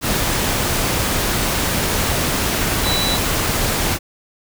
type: tone in noise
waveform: sine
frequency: 3951 Hz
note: B7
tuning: in tune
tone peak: -20 dBFS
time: 2.83-3.19 s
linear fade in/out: 50 ms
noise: pink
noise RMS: -19 dBFS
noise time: 0.01-3.99 s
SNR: -4 dB
effects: none